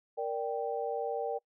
sine chord, G minor, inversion first, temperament equal, 466.2 / 587.3 / 784 Hz, Bb4 / D5 / G5, 0 / 0 / 0 cents, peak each -34 / -37 / -36 dBFS, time 0.17-1.39 s, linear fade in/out 20 ms, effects noise-tail reverb RT60 0.1 s tail -25 dB re dry

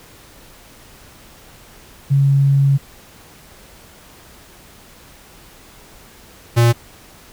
sine / square tone pair in turn, 138.59 / 117.87 Hz, C#3 / A#2, 0 / +20 cents, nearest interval minor third, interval 280 cents, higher first, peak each -10 dBFS, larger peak neither, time 2.1-2.78 / 6.56-6.73 s, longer first, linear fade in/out 20 ms, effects pink hiss -44 dBFS RMS until 7.32 s

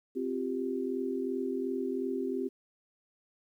sine chord, C suspended fourth, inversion none, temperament equal, 261.6 / 349.2 / 392 Hz, C4 / F4 / G4, 0 / 0 / 0 cents, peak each -34 / -37 / -34 dBFS, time 0.15-2.49 s, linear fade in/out 20 ms, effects 11-bit

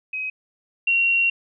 sine tone pair in turn, 2531 / 2745 Hz, D#7 / F7, +29 / -31 cents, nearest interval minor second, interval 140 cents, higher second, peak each -25 / -16 dBFS, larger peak second, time 0.13-0.3 / 0.87-1.3 s, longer second, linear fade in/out 5 ms, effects none

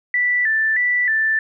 sine tone with vibrato, 1864.7 Hz, A#6, in tune, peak -15 dBFS, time 0.14-1.39 s, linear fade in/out 2 ms, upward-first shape square, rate 1.6 Hz, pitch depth 94 cents each way, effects none

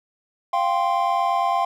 triangle chord, F suspended second, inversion none, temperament equal with one note detuned, 695.2 / 784 / 1046.5 Hz, F5 / G5 / C6, -8 / 0 / 0 cents, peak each -21 dBFS, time 0.53-1.65 s, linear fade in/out 5 ms, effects none

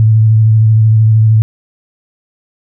sine tone with vibrato, 110 Hz, A2, in tune, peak -4 dBFS, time 0-1.42 s, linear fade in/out 0 ms, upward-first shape sine, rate 13 Hz, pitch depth 24 cents each way, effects none

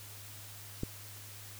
click, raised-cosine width 3 ms, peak -21 dBFS, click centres 0.834 s, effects added 102 Hz sine -51 dBFS peak until 1.59 s + white hiss -50 dBFS RMS until 1.59 s

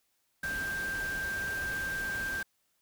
sine tone in noise, 1578 Hz, G6, 11 cents sharp, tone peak -32 dBFS, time 0.43-2.43 s, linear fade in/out 5 ms, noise pink, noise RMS -42 dBFS, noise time 0.43-2.43 s, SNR +7 dB, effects white hiss -75 dBFS RMS until 2.81 s

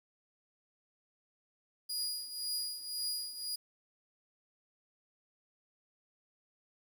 sawtooth tone with tremolo, 4885 Hz, D#8, 33 cents flat, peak -30 dBFS, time 1.89-3.56 s, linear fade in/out 10 ms, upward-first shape triangle, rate 1.9 Hz, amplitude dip 75%, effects 10-bit

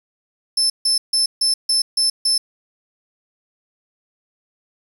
35% pulse tone bursts, 5274 Hz, E8, in tune, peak -12 dBFS, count 7, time 0.57-2.38 s, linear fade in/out 5 ms, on 130 ms, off 150 ms, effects 7-bit

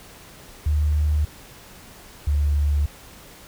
sine tone pair in turn, 75.1 / 72.88 Hz, D2 / D2, +39 / -13 cents, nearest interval minor second, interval 52 cents, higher first, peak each -17 dBFS, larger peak neither, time 0.66-1.25 / 2.27-2.86 s, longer neither, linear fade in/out 5 ms, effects pink hiss -45 dBFS RMS until 3.47 s

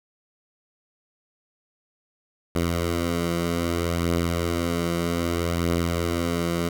10% pulse beating tone pair, 85.1 / 85.73 Hz, F2 / F2, -44 / -32 cents, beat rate 0.63 Hz, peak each -15 / -23 dBFS, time 2.55-6.69 s, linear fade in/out 5 ms, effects none

